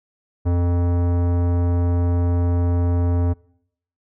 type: tone with tanh clipping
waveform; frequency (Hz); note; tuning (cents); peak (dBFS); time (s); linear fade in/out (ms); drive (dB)
sine; 87.31; F2; 0; -18; 0.45-3.34; 20; 18
effects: noise-tail reverb RT60 0.7 s tail -24 dB re dry